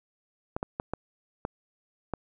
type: clicks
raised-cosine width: 1 ms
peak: -16 dBFS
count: 6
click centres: 0.565 / 0.629 / 0.799 / 0.936 / 1.451 / 2.137 s
effects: none